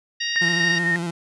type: harmonic tone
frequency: 936 Hz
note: A#5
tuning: 7 cents sharp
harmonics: 2 / 3 / 4 / 5 / 6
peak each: -27 / -29 / -30 / -31 / -32 dBFS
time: 0.2-0.79 s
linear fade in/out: 10 ms
type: tone with tremolo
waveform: sine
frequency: 1842 Hz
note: A#6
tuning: 21 cents flat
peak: -18 dBFS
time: 0.36-0.96 s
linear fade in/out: 0 ms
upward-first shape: square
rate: 4 Hz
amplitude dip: 35%
type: tone with vibrato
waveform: 30% pulse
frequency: 171.5 Hz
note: F3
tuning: 31 cents flat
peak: -22 dBFS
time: 0.41-1.11 s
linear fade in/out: 10 ms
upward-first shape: square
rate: 13 Hz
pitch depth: 35 cents each way
effects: resampled to 24000 Hz